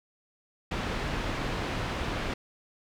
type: low-pass noise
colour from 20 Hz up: pink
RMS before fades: -32 dBFS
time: 0.71-2.34 s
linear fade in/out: 5 ms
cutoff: 3200 Hz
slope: 12 dB/octave
effects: none